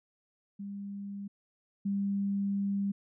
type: tone pair in turn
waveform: sine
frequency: 200.2 / 199.05 Hz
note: G3 / G3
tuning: +37 / +27 cents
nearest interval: unison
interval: 10 cents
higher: first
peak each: -37 / -28 dBFS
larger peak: second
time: 0.59-1.28 / 1.85-2.92 s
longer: second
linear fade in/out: 10 ms
effects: none